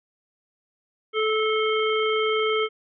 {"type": "harmonic tone with a mistuned harmonic", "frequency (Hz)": 435, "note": "A4", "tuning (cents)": -20, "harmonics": [1, 3, 5, 7], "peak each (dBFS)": [-22, -27, -29, -30], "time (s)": [1.13, 2.69], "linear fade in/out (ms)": 50, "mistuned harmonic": 7, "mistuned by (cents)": 55, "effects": []}